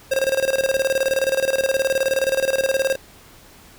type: tone with tremolo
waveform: square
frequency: 535 Hz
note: C5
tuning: 38 cents sharp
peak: -16 dBFS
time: 0.11-2.96 s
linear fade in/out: 10 ms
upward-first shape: square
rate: 19 Hz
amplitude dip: 75%
effects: pink hiss -47 dBFS RMS until 3.78 s